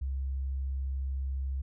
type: tone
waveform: sine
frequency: 67 Hz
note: C2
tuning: 42 cents sharp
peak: -30 dBFS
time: 0.01-1.62 s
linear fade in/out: 10 ms
effects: none